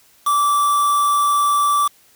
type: tone with quantisation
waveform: triangle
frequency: 1163 Hz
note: D6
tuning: 17 cents flat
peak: -12 dBFS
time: 0.26-1.88 s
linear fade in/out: 10 ms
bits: 4
effects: white hiss -53 dBFS RMS until 2.15 s